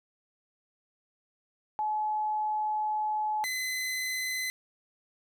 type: tone pair in turn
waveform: sine / sawtooth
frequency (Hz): 854 / 2031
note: G#5 / B6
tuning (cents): +48 / +48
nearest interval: octave + minor third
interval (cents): 1500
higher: second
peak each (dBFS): -27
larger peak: neither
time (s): 1.79-3.44 / 3.44-4.5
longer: first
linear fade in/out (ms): 0
effects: none